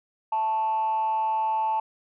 sine tone with frequency modulation, 880 Hz, A5, in tune, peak -21 dBFS, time 0.32-1.8 s, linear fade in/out 5 ms, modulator 220 Hz, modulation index 0.29, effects tanh soft clip ceiling -19 dBFS

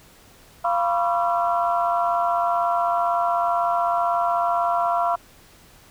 sine tone cluster, 692 / 982 / 1078 / 1160 / 1356 Hz, F5 / B5 / C#6 / D6 / E6, -16 / -10 / -49 / -22 / +49 cents, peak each -21 / -24 / -29 / -30 / -27 dBFS, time 0.64-5.16 s, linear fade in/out 10 ms, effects tanh soft clip ceiling -8 dBFS + pink hiss -51 dBFS RMS until 5.9 s

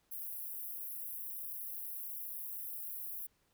white high-pass noise, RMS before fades -43 dBFS, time 0.11-3.27 s, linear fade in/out 10 ms, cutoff 11000 Hz, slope 48 dB/octave, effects pink hiss -75 dBFS RMS until 3.53 s

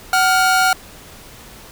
45% pulse tone pair together, 750 / 1404.8 Hz, F#5 / F6, +23 / +10 cents, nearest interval major seventh, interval 1087 cents, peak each -15 dBFS, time 0.13-0.73 s, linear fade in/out 2 ms, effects pink hiss -40 dBFS RMS until 1.71 s

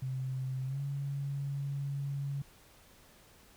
sine tone with pitch glide, 130.6 to 139.97 Hz, C3 to C#3, -3 to +17 cents, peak -33 dBFS, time 0.02-2.42 s, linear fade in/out 5 ms, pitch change +120 cents, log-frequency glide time 0.66-0.79 s, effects pink hiss -60 dBFS RMS until 3.56 s

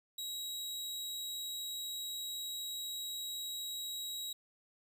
sawtooth tone, 3841 Hz, B7, 49 cents flat, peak -36 dBFS, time 0.18-4.33 s, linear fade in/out 5 ms, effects none

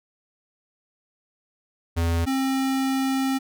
square tone pair in turn, 84 / 266.7 Hz, E2 / C4, +33 / +33 cents, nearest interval octave + minor sixth, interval 2000 cents, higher second, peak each -21 / -22 dBFS, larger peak first, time 1.96-2.26 / 2.26-3.39 s, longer second, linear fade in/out 20 ms, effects none

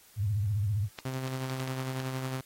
sine tone with vibrato, 103.1 Hz, G#2, 12 cents flat, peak -26 dBFS, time 0.16-0.89 s, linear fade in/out 50 ms, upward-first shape triangle, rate 15 Hz, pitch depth 180 cents each way
clicks, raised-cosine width 0.2 ms, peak -21 dBFS, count 7, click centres 0.988 / 1.138 / 1.277 / 1.498 / 1.601 / 1.676 / 2.001 s
sawtooth tone with tremolo, 130.81 Hz, C3, in tune, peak -27 dBFS, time 1.05-2.41 s, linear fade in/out 5 ms, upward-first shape sine, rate 11 Hz, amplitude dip 35%
effects white hiss -58 dBFS RMS until 2.45 s + AAC 48 kbps

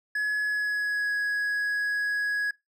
triangle tone with pitch glide, 1694 to 1667.8 Hz, G#6 to G#6, +34 to +7 cents, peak -23 dBFS, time 0.15-2.51 s, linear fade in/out 5 ms, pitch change -27 cents, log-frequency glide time 0.43-1.13 s, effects noise-tail reverb RT60 0.2 s tail -22 dB re dry

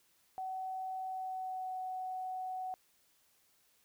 sine tone with pitch glide, 754 to 745.3 Hz, F#5 to F#5, +32 to +12 cents, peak -37 dBFS, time 0.38-2.74 s, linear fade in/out 0 ms, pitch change -20 cents, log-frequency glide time 1.06-1.78 s, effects white hiss -71 dBFS RMS until 3.84 s

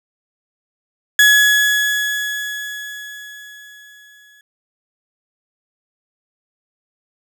35% pulse tone with exponential decay, 1688 Hz, G#6, 28 cents sharp, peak -5 dBFS, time 1.19-4.41 s, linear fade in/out 2 ms, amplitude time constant 700 ms, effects none

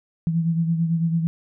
sine beating tone pair, 164.9 / 173.9 Hz, E3 / F3, +1 / -7 cents, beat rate 9 Hz, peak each -19 / -28 dBFS, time 0.27-1.27 s, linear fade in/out 0 ms, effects none

